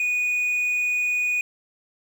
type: tone with quantisation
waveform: triangle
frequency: 2469 Hz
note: D#7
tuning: 14 cents flat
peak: -19 dBFS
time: 0-1.41 s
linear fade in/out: 2 ms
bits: 8
effects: none